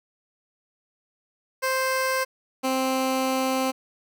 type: tone pair in turn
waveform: 15% pulse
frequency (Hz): 523.3 / 262.2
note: C5 / C4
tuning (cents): 0 / +4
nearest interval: octave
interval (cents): 1196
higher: first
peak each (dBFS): -16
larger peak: neither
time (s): 1.62-2.25 / 2.63-3.72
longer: second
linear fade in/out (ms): 20
effects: none